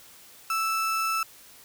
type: tone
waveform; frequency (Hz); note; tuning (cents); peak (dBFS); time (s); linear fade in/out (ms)
35% pulse; 1318.5; E6; 0; -23; 0.5-1.23; 2
effects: white hiss -51 dBFS RMS until 1.64 s